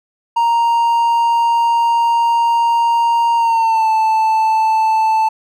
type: tone with pitch glide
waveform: triangle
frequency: 932.3 to 880.5 Hz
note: A#5 to A5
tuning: 0 to +1 cents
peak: -9 dBFS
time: 0.36-5.29 s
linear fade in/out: 10 ms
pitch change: -99 cents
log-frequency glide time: 3.36-3.89 s
effects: none